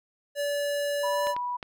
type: tone with pitch glide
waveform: square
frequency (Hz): 576 to 581.7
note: D5 to D5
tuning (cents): -34 to -17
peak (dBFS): -27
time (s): 0.35-1.35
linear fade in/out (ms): 50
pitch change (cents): +17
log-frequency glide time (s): 1-1.23
type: tone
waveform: sine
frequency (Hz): 980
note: B5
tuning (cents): -14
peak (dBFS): -28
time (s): 1.03-1.57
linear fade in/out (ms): 10
type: clicks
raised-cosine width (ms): 0.3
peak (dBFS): -21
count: 3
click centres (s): 1.27 / 1.365 / 1.628
effects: none